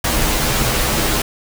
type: noise with comb filter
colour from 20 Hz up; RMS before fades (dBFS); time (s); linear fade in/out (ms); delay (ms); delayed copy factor
pink; -17; 0.04-1.22; 5; 11; -0.7
effects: none